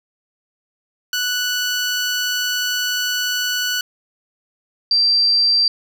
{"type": "tone pair in turn", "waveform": ["15% pulse", "sine"], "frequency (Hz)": [1481, 4702], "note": ["F#6", "D8"], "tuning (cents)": [1, 1], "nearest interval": "octave + minor sixth", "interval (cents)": 2000, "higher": "second", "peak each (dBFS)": -12, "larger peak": "neither", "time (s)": [[1.13, 3.81], [4.91, 5.68]], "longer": "first", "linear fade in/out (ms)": 2, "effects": []}